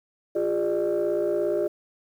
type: tone cluster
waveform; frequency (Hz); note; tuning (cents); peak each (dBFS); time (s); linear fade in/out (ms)
sine; 350.7 / 407.9 / 599; F4 / G#4 / D5; +7 / -31 / +34; -25; 0.35-1.68; 10
effects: tanh soft clip ceiling -17 dBFS + 9-bit